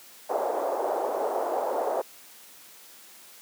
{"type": "band-pass noise", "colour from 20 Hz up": "white", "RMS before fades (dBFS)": -28, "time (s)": [0.29, 2.02], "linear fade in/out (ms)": 10, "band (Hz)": [440, 750], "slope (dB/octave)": 24, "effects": ["white hiss -50 dBFS RMS until 3.41 s", "high-pass 200 Hz 12 dB/octave"]}